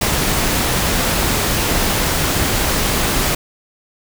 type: noise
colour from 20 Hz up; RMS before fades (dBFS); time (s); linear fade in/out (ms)
pink; -17; 0.01-3.35; 5
effects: none